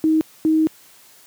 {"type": "tone bursts at uneven times", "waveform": "sine", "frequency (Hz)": 315.5, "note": "D#4", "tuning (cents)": 24, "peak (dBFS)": -13, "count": 2, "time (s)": [[0.04, 0.21], [0.45, 0.67]], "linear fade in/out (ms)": 0, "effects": ["white hiss -49 dBFS RMS until 1.26 s", "high-pass 100 Hz 12 dB/octave"]}